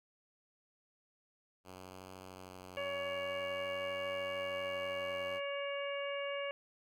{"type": "tone with vibrato", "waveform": "5% pulse", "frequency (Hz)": 92.2, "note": "F#2", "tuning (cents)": -6, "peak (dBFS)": -38, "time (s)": [1.64, 5.41], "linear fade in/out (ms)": 50, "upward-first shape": "triangle", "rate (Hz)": 0.5, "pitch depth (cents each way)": 27}
{"type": "harmonic tone", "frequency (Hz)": 563, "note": "C#5", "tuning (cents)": 27, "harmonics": [1, 2, 3, 4, 5], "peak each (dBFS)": [-38, -46, -48, -45, -46], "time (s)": [2.77, 6.51], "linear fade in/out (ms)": 0}
{"effects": []}